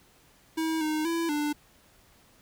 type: tone with pitch steps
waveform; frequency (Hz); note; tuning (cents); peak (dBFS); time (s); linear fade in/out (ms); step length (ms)
square; 321.2 / 308.8 / 333.6 / 296; E4 / D#4 / E4 / D4; -45 / -13 / +21 / +14; -27; 0.57-1.53; 10; 240
effects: pink hiss -60 dBFS RMS until 2.41 s